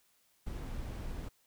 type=noise; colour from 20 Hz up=brown; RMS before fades=-40 dBFS; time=0.46-1.29 s; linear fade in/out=10 ms; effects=white hiss -71 dBFS RMS until 1.46 s